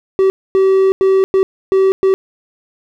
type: tone bursts at uneven times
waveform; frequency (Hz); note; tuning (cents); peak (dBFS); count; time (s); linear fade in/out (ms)
triangle; 383.6; G4; -37; -6; 6; 0.19-0.3 / 0.55-0.92 / 1.01-1.24 / 1.34-1.43 / 1.72-1.92 / 2.03-2.14; 0
effects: none